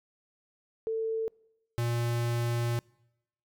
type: tone pair in turn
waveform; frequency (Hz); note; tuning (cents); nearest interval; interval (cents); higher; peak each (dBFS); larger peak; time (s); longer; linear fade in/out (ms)
sine / square; 446.2 / 118.5; A4 / A#2; +24 / +29; octave + major seventh; 2295; first; -28; neither; 0.87-1.28 / 1.78-2.79; second; 0
effects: noise-tail reverb RT60 0.9 s tail -26 dB re dry